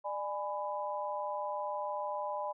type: chord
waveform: sine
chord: G# diminished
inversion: second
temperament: just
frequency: 598 / 830.6 / 996.7 Hz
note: D5 / G#5 / B5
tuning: +31 / 0 / +16 cents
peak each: -38 / -39 / -38 dBFS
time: 0.04-2.53 s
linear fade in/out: 20 ms
effects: none